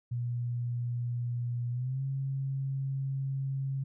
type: tone with pitch glide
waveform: sine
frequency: 120.7 to 135.48 Hz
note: B2 to C#3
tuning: -39 to -39 cents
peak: -30 dBFS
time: 0.11-3.84 s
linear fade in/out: 10 ms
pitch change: +200 cents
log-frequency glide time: 1.71-2.02 s
effects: none